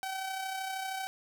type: tone with amplitude modulation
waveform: sawtooth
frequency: 765 Hz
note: G5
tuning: 42 cents flat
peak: -29 dBFS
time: 0.03-1.07 s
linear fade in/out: 0 ms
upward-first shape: sine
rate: 32.9 Hz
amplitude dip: 40%
effects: none

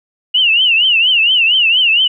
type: tone with vibrato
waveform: sine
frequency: 2851 Hz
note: F7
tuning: 35 cents sharp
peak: -8 dBFS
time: 0.34-2.08 s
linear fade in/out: 10 ms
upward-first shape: triangle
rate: 4.3 Hz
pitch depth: 180 cents each way
effects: none

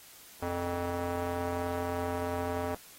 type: tone with band-pass filter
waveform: square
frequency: 87.31 Hz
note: F2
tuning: in tune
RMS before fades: -34 dBFS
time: 0.42-2.75 s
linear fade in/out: 5 ms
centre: 670 Hz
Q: 1.2
effects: white hiss -53 dBFS RMS until 2.98 s + AAC 48 kbps

